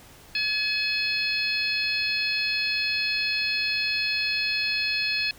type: harmonic tone with a mistuned harmonic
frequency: 851 Hz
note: G#5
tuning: 42 cents sharp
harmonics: 2 / 3 / 4 / 5 / 6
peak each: -34 / -26 / -35 / -28 / -35 dBFS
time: 0.35-5.31 s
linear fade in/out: 2 ms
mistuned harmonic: 5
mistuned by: +17 cents
effects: pink hiss -50 dBFS RMS until 5.38 s